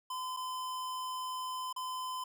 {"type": "tone with dropouts", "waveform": "square", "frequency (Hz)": 1021, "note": "C6", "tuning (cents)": -43, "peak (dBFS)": -37, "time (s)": [0.1, 2.24], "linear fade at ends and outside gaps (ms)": 5, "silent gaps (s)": [[0.366, 0.37], [1.728, 1.762]], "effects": []}